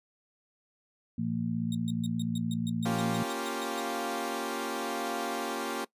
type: harmonic tone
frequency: 56.8 Hz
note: A#1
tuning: 44 cents flat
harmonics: 2 / 3 / 4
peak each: -37 / -33 / -31 dBFS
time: 1.18-3.23 s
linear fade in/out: 5 ms
type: tone bursts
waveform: sawtooth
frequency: 3725 Hz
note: A#7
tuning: 2 cents flat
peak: -36 dBFS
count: 14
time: 1.72-3.802 s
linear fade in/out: 2 ms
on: 28 ms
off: 130 ms
type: chord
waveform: 15% pulse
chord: G half-diminished seventh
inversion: first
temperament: equal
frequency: 233.1 / 277.2 / 349.2 / 392 Hz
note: Bb3 / Db4 / F4 / G4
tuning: 0 / 0 / 0 / 0 cents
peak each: -31 dBFS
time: 2.85-5.85 s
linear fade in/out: 10 ms
effects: noise-tail reverb RT60 0.1 s tail -20 dB re dry + resampled to 32000 Hz